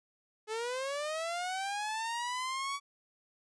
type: linear sweep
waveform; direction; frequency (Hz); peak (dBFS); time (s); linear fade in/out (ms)
sawtooth; up; 424.8 to 1137; -30; 0.47-2.8; 50
effects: resampled to 22050 Hz